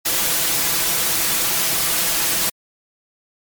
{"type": "noise with comb filter", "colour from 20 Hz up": "white", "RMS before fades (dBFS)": -19, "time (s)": [0.05, 2.5], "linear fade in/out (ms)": 10, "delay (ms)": 6, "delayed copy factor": 0.6, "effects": ["MP3 96 kbps"]}